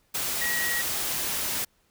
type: tone in noise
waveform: sine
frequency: 1909 Hz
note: A#6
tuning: 41 cents sharp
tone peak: -27 dBFS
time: 0.41-0.82 s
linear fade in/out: 10 ms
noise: white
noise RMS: -29 dBFS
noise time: 0.14-1.65 s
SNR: -1 dB
effects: pink hiss -67 dBFS RMS until 1.9 s